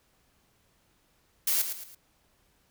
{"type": "noise with echo", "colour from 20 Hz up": "blue", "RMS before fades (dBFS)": -26, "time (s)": [1.47, 1.62], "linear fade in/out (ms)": 5, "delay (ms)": 110, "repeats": 3, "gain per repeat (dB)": -8, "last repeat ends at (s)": 1.95, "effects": ["pink hiss -68 dBFS RMS until 2.7 s"]}